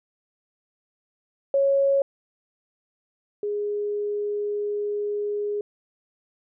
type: tone pair in turn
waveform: sine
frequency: 552 / 413.5 Hz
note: C#5 / G#4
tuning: -7 / -8 cents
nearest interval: perfect fourth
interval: 501 cents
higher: first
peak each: -17 / -24 dBFS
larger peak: first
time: 1.54-2.02 / 3.43-5.61 s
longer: second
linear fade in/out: 2 ms
effects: none